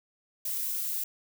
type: noise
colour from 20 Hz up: violet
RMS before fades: -32 dBFS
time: 0.45-1.04 s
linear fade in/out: 5 ms
effects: none